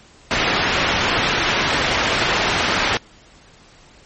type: low-pass noise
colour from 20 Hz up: white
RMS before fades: -19 dBFS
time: 0.31-2.97 s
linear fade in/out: 0 ms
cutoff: 2700 Hz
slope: 12 dB/octave
effects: pink hiss -48 dBFS RMS until 4.05 s + MP3 32 kbps